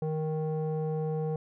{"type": "tone with low-pass filter", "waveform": "square", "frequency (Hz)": 156.1, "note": "D#3", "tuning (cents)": 6, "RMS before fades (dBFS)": -31, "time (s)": [0.02, 1.36], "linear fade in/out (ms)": 2, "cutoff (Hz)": 600, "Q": 7.8, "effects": []}